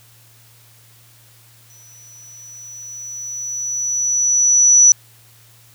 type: tone with exponential growth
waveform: sine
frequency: 5920 Hz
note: F#8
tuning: in tune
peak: -5 dBFS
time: 1.7-4.92 s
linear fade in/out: 1 ms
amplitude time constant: 700 ms
effects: added 115 Hz sine -50 dBFS peak until 5.74 s + white hiss -50 dBFS RMS until 5.74 s